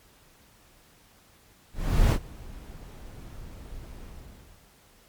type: noise with ADSR envelope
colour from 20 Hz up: brown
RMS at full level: -18 dBFS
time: 1.73-4.71 s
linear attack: 390 ms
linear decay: 66 ms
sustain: -24 dB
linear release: 660 ms
effects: pink hiss -58 dBFS RMS until 5.08 s + MP3 96 kbps